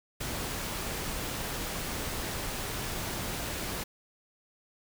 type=noise; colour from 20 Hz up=pink; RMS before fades=-35 dBFS; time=0.2-3.84 s; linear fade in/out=10 ms; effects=none